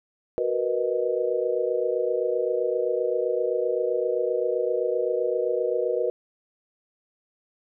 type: chord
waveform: sine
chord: B major seventh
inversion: second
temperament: equal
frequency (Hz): 370 / 466.2 / 493.9 / 622.3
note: F#4 / A#4 / B4 / D#5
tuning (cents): 0 / 0 / 0 / 0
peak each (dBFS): -29 / -27 / -26 / -30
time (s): 0.38-6.1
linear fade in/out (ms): 0
effects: none